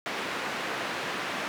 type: band-pass noise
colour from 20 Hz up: white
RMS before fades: -33 dBFS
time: 0.06-1.48 s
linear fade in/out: 0 ms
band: 190 to 2100 Hz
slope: 12 dB/octave
effects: none